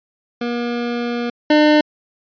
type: tone pair in turn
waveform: 25% pulse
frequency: 239 / 301.7 Hz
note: A#3 / D4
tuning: +43 / +47 cents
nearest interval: major third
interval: 404 cents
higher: second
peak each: -16 / -6 dBFS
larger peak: second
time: 0.41-1.3 / 1.5-1.81 s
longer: first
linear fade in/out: 5 ms
effects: resampled to 11025 Hz